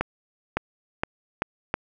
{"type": "accelerating click train", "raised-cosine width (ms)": 0.5, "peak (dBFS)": -8, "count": 5, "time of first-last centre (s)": [0.01, 1.741], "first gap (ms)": 560, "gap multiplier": 0.83, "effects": []}